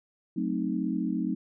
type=chord; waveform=sine; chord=F# diminished seventh; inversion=none; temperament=equal; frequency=185 / 220 / 261.6 / 311.1 Hz; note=F#3 / A3 / C4 / Eb4; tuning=0 / 0 / 0 / 0 cents; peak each=-32 dBFS; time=0.36-1.35 s; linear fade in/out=10 ms; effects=none